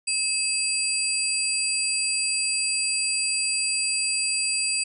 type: tone cluster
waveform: sine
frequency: 2577 / 4763 / 7930 / 9010 Hz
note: E7 / D8 / B8 / C#9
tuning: -40 / +24 / +6 / +27 cents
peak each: -28 dBFS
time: 0.07-4.84 s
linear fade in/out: 10 ms
effects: none